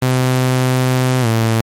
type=tone with pitch glide; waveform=sawtooth; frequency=128.2 to 112.9 Hz; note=C3 to A2; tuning=-35 to +45 cents; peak=-8 dBFS; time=0.02-1.61 s; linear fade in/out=5 ms; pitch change=-220 cents; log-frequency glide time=1.21-1.27 s; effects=MP3 64 kbps